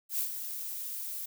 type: noise with ADSR envelope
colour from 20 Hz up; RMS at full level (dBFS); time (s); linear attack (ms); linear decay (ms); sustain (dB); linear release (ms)
violet; -30; 0.09-1.26; 97; 96; -8; 9
effects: none